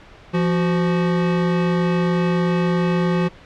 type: tone pair together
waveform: square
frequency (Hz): 172.46 / 370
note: F3 / F#4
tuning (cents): -21 / 0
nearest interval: octave + minor second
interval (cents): 1321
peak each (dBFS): -18 / -24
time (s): 0.33-3.29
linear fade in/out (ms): 20
effects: pink hiss -44 dBFS RMS until 3.45 s + low-pass 3000 Hz 12 dB/octave